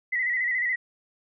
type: tone with vibrato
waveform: sine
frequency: 1975.5 Hz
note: B6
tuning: in tune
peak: -23 dBFS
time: 0.12-0.76 s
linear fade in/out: 10 ms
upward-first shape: square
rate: 14 Hz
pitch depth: 49 cents each way
effects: none